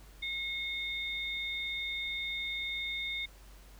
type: tone pair together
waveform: sine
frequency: 2165 / 3641 Hz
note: C#7 / A#7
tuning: -41 / -41 cents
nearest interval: major sixth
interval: 900 cents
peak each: -36 / -37 dBFS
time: 0.22-3.26 s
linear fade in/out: 10 ms
effects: added 48 Hz sine -52 dBFS peak until 3.79 s + pink hiss -59 dBFS RMS until 3.79 s